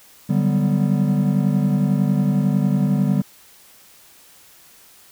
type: chord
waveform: triangle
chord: G major seventh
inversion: second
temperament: equal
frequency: 146.83 / 185 / 196 / 246.9 Hz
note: D3 / F#3 / G3 / B3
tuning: 0 / 0 / 0 / 0 cents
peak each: -18 / -23 / -17 / -22 dBFS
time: 0.29-3.22 s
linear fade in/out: 10 ms
effects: white hiss -49 dBFS RMS until 5.11 s